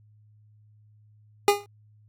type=tone with exponential decay; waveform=25% pulse; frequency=407.7 Hz; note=G#4; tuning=32 cents flat; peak=-9 dBFS; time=1.48-1.66 s; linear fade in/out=1 ms; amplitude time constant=39 ms; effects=added 106 Hz sine -54 dBFS peak until 2.08 s + AAC 48 kbps